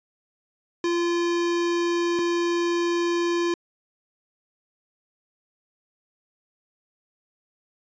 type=tone pair in turn; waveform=square; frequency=344.3 / 344.3 Hz; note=F4 / F4; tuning=-25 / -25 cents; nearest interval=unison; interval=0 cents; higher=neither; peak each=-22 dBFS; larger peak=neither; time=0.84-2.19 / 2.19-3.54 s; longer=neither; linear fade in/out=2 ms; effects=resampled to 16000 Hz